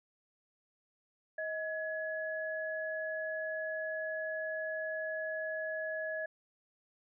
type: tone pair together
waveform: sine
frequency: 632.7 / 1689 Hz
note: D#5 / G#6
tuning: +29 / +29 cents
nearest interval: octave + perfect fourth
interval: 1700 cents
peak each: -37 / -38 dBFS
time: 1.38-6.26 s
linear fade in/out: 5 ms
effects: none